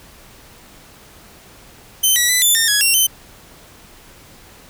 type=tone with pitch steps; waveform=10% pulse; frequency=3078 / 1939 / 1996 / 3512 / 1819 / 1672 / 2744 / 3070 Hz; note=G7 / B6 / B6 / A7 / A#6 / G#6 / F7 / G7; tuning=-32 / -32 / +18 / -4 / -43 / +11 / -31 / -37 cents; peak=-4 dBFS; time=2.03-3.07 s; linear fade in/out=10 ms; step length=130 ms; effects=pink hiss -44 dBFS RMS until 4.69 s